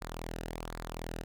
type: tone with flanger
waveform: sawtooth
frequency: 41.2 Hz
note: E1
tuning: in tune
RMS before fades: -41 dBFS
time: 0.01-1.24 s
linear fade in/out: 10 ms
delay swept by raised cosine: 0.33 to 0.92 ms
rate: 1.3 Hz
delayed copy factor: -0.6
effects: none